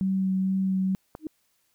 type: tone with vibrato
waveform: sine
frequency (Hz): 190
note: F#3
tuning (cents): +46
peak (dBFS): -22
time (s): 0.01-0.95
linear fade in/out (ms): 0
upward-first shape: sine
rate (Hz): 2.2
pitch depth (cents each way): 11
type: click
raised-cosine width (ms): 1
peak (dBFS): -23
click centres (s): 1.151
type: tone with exponential growth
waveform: sine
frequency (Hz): 311.1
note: D#4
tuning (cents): 0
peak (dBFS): -25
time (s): 1.19-1.27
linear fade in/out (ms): 2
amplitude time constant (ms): 17
effects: white hiss -70 dBFS RMS until 1.74 s